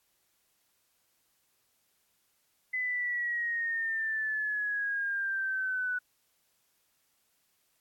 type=exponential sweep; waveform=sine; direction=down; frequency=2020 to 1480 Hz; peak=-29 dBFS; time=2.73-5.99 s; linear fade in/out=10 ms; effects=white hiss -73 dBFS RMS until 7.8 s + AAC 64 kbps